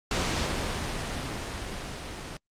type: noise with level ramp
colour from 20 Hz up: pink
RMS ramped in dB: -27 to -38 dBFS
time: 0.11-2.37 s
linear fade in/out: 2 ms
effects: low-pass 7000 Hz 12 dB/octave + Opus 48 kbps